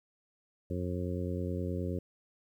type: harmonic tone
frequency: 89.5 Hz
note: F2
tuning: 43 cents sharp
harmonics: 1 / 2 / 3 / 4 / 5 / 6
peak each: -35 / -38 / -40 / -41 / -42 / -43 dBFS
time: 0.7-1.99 s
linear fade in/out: 5 ms
effects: 11-bit